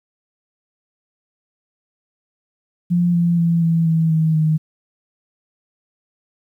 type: tone with pitch steps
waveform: sine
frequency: 174.61 / 171.41 / 168.27 / 165.19 / 162.17 / 159.2 / 156.28 Hz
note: F3 / F3 / E3 / E3 / E3 / D#3 / D#3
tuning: 0 / -32 / +36 / +4 / -28 / +40 / +8 cents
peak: -13 dBFS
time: 2.9-4.58 s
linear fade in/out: 20 ms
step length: 240 ms
effects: 9-bit